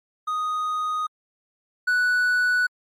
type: tone pair in turn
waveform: triangle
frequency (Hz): 1244.5 / 1480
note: D#6 / F#6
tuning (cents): 0 / 0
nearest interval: minor third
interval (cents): 300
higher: second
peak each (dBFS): -21 / -16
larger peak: second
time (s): 0.27-1.07 / 1.87-2.67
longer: neither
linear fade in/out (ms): 10
effects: MP3 64 kbps